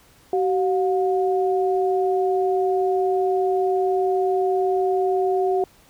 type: tone pair together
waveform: sine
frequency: 380 / 717.3 Hz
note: F#4 / F5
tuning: +46 / +46 cents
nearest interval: major seventh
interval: 1100 cents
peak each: -19 / -23 dBFS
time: 0.33-5.64 s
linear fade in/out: 2 ms
effects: pink hiss -54 dBFS RMS until 5.89 s